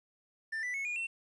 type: tone with pitch steps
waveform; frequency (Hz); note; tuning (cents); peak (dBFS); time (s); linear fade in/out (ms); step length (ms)
triangle; 1784 / 1979.5 / 2196 / 2437 / 2704; A6 / B6 / C#7 / D#7 / E7; +23 / +3 / -17 / -37 / +43; -32; 0.52-1.07; 10; 110
effects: resampled to 24000 Hz + 11-bit